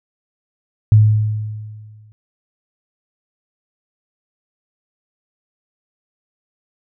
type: tone with exponential decay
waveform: sine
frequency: 107.2 Hz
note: A2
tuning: 45 cents flat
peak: -4 dBFS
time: 0.92-2.12 s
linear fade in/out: 0 ms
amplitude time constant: 260 ms
effects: none